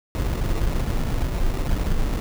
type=noise with sample-and-hold; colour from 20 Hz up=brown; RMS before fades=-22 dBFS; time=0.15-2.2 s; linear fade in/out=0 ms; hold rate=1575 Hz; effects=none